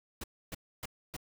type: noise bursts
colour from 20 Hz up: pink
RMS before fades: -40 dBFS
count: 4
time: 0.21-1.166 s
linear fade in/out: 5 ms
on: 29 ms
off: 280 ms
effects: none